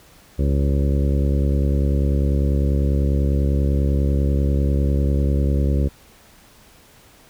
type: harmonic tone with a mistuned harmonic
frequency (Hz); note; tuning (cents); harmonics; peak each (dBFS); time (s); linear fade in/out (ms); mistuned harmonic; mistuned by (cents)
70.1; C#2; +20; 1 / 2 / 3 / 4 / 5 / 6 / 7 / 8; -17 / -23 / -27 / -29 / -31 / -33 / -34 / -35; 0.38-5.89; 20; 8; -17
effects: pink hiss -50 dBFS RMS until 7.29 s